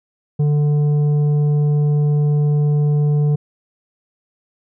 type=tone with tanh clipping; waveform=sine; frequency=147.6 Hz; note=D3; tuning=9 cents sharp; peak=-14 dBFS; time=0.39-3.36 s; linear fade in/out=10 ms; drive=7 dB; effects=none